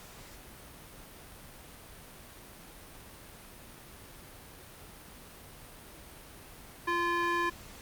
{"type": "tone with band-pass filter", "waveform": "square", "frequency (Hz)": 345, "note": "F4", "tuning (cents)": -21, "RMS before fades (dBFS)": -30, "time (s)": [6.87, 7.5], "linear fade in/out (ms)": 10, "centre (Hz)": 1400, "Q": 1.8, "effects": ["pink hiss -50 dBFS RMS until 7.81 s", "Opus 48 kbps"]}